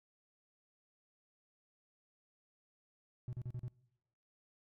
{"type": "tone bursts", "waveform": "triangle", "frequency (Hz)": 123.47, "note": "B2", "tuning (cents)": 0, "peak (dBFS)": -36, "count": 5, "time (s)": [3.28, 3.681], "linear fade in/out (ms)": 0, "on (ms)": 49, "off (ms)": 39, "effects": ["noise-tail reverb RT60 1.0 s tail -26 dB re dry", "tanh soft clip ceiling -33 dBFS"]}